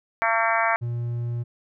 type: harmonic tone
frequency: 226.7 Hz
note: A#3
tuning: 48 cents flat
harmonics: 3 / 4 / 5 / 6 / 7 / 8 / 9 / 10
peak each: -25 / -26 / -27 / -28 / -28 / -29 / -30 / -30 dBFS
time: 0.22-0.76 s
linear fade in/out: 0 ms
type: tone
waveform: triangle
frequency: 119 Hz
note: A#2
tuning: 36 cents sharp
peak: -23 dBFS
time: 0.81-1.44 s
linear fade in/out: 20 ms
effects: none